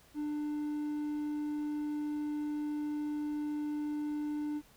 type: tone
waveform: triangle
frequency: 297.7 Hz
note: D4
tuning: 24 cents sharp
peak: -31 dBFS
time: 0.14-4.62 s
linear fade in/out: 50 ms
effects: pink hiss -62 dBFS RMS until 4.76 s